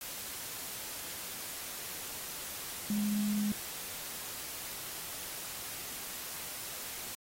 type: tone in noise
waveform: sine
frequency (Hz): 207.7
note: G#3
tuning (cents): 0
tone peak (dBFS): -29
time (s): 2.9-3.52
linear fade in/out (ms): 2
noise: white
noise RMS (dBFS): -42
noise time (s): 0.01-7.15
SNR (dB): +10
effects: AAC 48 kbps